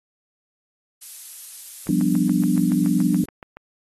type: noise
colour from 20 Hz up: violet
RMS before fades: -34 dBFS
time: 1.01-3.26 s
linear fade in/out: 10 ms
type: click train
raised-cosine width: 0.5 ms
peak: -23 dBFS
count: 13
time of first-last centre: 1.87-3.57 s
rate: 7.06 Hz
type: chord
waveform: sine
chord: G dominant seventh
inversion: third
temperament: equal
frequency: 174.61 / 196 / 246.9 / 293.7 Hz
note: F3 / G3 / B3 / D4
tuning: 0 / 0 / 0 / 0 cents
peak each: -22 dBFS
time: 1.89-3.24 s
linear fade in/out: 2 ms
effects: AAC 32 kbps